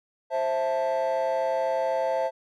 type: chord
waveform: triangle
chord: A minor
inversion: first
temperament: just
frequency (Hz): 528 / 660 / 880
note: C5 / E5 / A5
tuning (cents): +16 / +2 / 0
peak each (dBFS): -24 / -24 / -27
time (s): 0.3-2.31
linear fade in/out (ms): 50
effects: tanh soft clip ceiling -17 dBFS